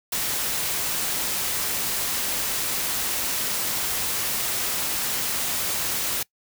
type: noise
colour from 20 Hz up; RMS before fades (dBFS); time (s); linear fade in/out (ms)
white; -26; 0.12-6.23; 5
effects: noise-tail reverb RT60 0.1 s tail -23 dB re dry